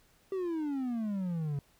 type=exponential sweep; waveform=triangle; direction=down; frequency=392 to 138.59 Hz; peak=-29 dBFS; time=0.32-1.59 s; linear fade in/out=2 ms; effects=pink hiss -66 dBFS RMS until 1.79 s